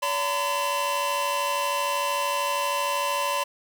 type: tone cluster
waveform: 45% pulse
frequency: 570 / 924 / 1017 / 2692 Hz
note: C#5 / A#5 / C6 / E7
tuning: +48 / -16 / -50 / +36 cents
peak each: -30 / -33 / -26 / -34 dBFS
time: 0.02-3.44 s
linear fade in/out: 10 ms
effects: none